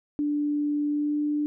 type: tone with pitch glide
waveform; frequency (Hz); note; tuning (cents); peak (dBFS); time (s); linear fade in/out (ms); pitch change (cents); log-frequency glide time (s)
sine; 293.7 to 296.3; D4 to D4; 0 to +15; -23; 0.19-1.46; 0; +15; 0.88-1.19
effects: none